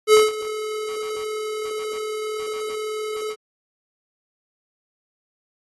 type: tone with ADSR envelope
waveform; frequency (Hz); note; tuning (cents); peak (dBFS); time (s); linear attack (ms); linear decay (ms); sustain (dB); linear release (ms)
square; 430; A4; -40; -9; 0.07-3.36; 63; 180; -18; 49
effects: AAC 32 kbps